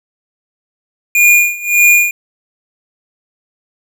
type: tone with tremolo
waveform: square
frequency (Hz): 2427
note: D#7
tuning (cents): -44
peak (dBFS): -5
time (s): 1.15-2.11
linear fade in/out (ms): 2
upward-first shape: sine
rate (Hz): 1.7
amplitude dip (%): 90
effects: none